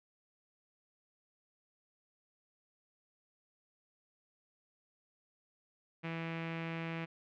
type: tone with low-pass filter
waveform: sawtooth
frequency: 164.81 Hz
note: E3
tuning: in tune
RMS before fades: -40 dBFS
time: 6.03-7.06 s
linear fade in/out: 20 ms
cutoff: 2400 Hz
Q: 3.2
effects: none